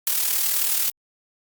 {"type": "noise with amplitude modulation", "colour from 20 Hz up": "blue", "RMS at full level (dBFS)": -19, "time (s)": [0.07, 0.9], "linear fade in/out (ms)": 2, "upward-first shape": "sine", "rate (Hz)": 38.6, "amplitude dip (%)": 60, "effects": ["Opus 48 kbps"]}